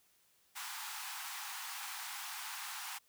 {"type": "high-pass noise", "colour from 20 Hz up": "pink", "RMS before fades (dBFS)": -44, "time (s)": [0.55, 2.99], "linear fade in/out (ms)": 20, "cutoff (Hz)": 770, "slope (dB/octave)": 96, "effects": ["white hiss -71 dBFS RMS until 3.08 s"]}